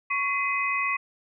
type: tone cluster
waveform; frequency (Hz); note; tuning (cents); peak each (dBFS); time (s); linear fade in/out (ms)
sine; 1111 / 2038 / 2517; C#6 / C7 / D#7; +4 / -46 / +19; -28; 0.1-0.97; 10
effects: none